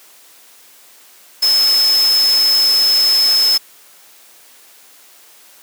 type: tone in noise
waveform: sine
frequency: 5200 Hz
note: E8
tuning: 24 cents flat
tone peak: -10 dBFS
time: 1.42-3.58 s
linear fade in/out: 10 ms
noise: white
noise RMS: -23 dBFS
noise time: 1.42-3.58 s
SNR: +10 dB
effects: white hiss -45 dBFS RMS until 5.62 s + high-pass 300 Hz 12 dB/octave